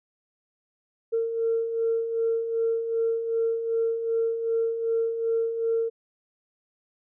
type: beating tone pair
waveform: sine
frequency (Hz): 454.2 / 456.8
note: A#4 / A#4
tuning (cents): -45 / -35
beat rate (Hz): 2.6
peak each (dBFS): -31 / -23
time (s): 1.12-5.9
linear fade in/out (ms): 20
effects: tanh soft clip ceiling -16 dBFS